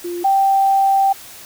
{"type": "tone pair in turn", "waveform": "sine", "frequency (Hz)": [349.2, 781.7], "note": ["F4", "G5"], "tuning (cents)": [0, -5], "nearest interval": "octave + major second", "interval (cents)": 1395, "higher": "second", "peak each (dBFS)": [-22, -11], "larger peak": "second", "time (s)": [[0.04, 0.24], [0.24, 1.13]], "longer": "second", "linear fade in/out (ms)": 10, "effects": ["white hiss -38 dBFS RMS until 1.45 s"]}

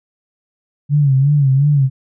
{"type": "tone with vibrato", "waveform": "sine", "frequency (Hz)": 140, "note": "C#3", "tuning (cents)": 18, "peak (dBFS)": -9, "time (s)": [0.89, 1.9], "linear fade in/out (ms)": 50, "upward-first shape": "sine", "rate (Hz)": 2.8, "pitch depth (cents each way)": 100, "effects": []}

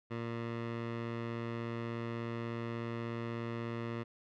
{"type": "tone with low-pass filter", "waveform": "15% pulse", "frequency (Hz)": 116.54, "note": "A#2", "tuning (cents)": 0, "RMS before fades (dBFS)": -39, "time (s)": [0.1, 4.04], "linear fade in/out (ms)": 20, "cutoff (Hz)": 2500, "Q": 1, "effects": []}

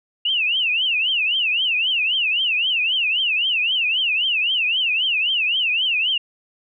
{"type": "tone with vibrato", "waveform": "sine", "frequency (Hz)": 2792, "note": "F7", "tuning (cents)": -1, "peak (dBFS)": -17, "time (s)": [0.25, 6.18], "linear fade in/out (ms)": 5, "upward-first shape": "triangle", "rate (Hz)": 3.8, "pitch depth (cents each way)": 250, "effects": []}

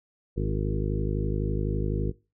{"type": "harmonic tone with a mistuned harmonic", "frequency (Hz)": 51.91, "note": "G#1", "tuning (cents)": 0, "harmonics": [1, 2, 3, 4, 5, 6, 7, 8, 9], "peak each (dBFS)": [-28, -31, -32, -37, -38, -40, -35, -39, -38], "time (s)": [0.36, 2.12], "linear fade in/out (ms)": 20, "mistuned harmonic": 7, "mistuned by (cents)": -19, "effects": ["noise-tail reverb RT60 0.3 s tail -22 dB re dry"]}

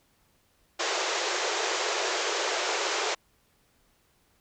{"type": "band-pass noise", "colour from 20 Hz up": "pink", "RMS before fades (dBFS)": -29, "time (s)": [0.79, 3.15], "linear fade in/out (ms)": 10, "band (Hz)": [350, 7400], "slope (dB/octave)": 96, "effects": ["pink hiss -67 dBFS RMS until 4.4 s"]}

